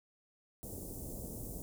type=band-stop noise; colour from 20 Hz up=pink; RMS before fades=-44 dBFS; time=0.63-1.62 s; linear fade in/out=0 ms; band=570 to 7900 Hz; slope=24 dB/octave; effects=none